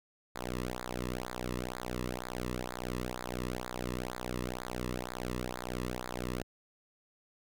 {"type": "tone with flanger", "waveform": "sawtooth", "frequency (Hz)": 61.74, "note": "B1", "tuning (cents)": 0, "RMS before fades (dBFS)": -38, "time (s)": [0.35, 6.43], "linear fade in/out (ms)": 10, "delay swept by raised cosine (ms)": [0.34, 1.34], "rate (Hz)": 2.1, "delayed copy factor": -1, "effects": []}